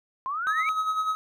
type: exponential sweep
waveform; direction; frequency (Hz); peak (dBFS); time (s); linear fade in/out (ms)
sine; up; 1028 to 2346; -27; 0.26-0.69; 0
type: tone with tremolo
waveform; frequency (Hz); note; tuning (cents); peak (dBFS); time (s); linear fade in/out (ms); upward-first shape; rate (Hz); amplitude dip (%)
triangle; 1274; D#6; +41; -20; 0.47-1.15; 0; sine; 10; 55
effects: none